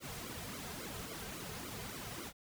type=noise with flanger; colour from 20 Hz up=pink; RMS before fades=-45 dBFS; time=0-2.33 s; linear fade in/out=50 ms; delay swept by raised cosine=1.1 to 3.6 ms; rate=3.6 Hz; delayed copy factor=-1; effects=none